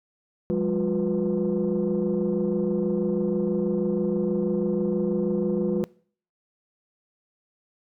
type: tone cluster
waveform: sine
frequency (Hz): 178.7 / 204.9 / 356.8 / 492.9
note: F3 / G#3 / F4 / B4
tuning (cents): +40 / -23 / +37 / -3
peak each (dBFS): -27 / -25 / -25 / -28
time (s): 0.5-5.84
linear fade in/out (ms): 0
effects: noise-tail reverb RT60 0.5 s tail -24 dB re dry + tanh soft clip ceiling -16 dBFS